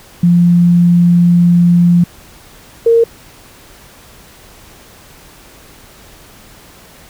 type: tone pair in turn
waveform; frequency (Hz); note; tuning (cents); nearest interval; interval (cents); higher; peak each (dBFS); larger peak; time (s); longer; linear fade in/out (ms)
sine; 173.8 / 461.5; F3 / A#4; -8 / -17; octave + perfect fourth; 1691; second; -5; neither; 0.23-2.04 / 2.86-3.04; first; 5
effects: pink hiss -40 dBFS RMS until 7.09 s